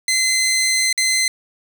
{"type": "tone with dropouts", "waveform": "15% pulse", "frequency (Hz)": 2058, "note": "C7", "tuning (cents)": -29, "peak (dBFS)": -9, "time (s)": [0.08, 1.28], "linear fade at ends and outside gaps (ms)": 2, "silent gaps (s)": [0.928, 0.977], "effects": ["8-bit"]}